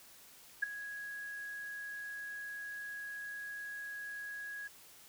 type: tone with ADSR envelope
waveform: sine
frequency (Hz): 1661.2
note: G#6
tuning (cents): 0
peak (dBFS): -26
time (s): 0.62-4.68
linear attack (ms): 12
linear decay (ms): 11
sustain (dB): -15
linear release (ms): 11
effects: white hiss -58 dBFS RMS until 5.08 s